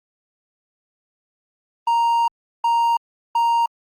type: tone bursts at uneven times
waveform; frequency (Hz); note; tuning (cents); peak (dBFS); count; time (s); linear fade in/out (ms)
triangle; 932.3; A#5; 0; -13; 3; 1.87-2.28 / 2.64-2.97 / 3.35-3.66; 5
effects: Opus 32 kbps